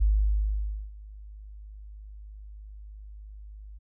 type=tone with ADSR envelope; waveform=sine; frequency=51.6 Hz; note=G#1; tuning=10 cents flat; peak=-18 dBFS; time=0-3.79 s; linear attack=19 ms; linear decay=890 ms; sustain=-23 dB; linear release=21 ms; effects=none